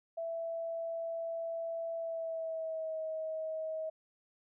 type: tone with pitch glide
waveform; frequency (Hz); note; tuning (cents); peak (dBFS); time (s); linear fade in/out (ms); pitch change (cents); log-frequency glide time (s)
sine; 663 to 635.3; E5 to D#5; +10 to +36; -35; 0.17-3.9; 10; -74; 1.97-3
effects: none